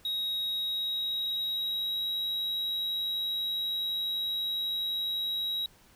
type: tone with pitch glide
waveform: triangle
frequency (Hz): 3794 to 3843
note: A#7 to B7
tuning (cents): +30 to -48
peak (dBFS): -28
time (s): 0.05-5.66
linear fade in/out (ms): 2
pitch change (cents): +22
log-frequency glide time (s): 0.45-2.08
effects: pink hiss -60 dBFS RMS until 5.95 s